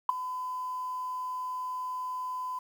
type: tone with ADSR envelope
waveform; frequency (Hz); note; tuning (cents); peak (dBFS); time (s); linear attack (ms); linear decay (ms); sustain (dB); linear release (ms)
sine; 1010; B5; +39; -16; 0.09-2.59; 3; 10; -16; 6
effects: tanh soft clip ceiling -12 dBFS + 9-bit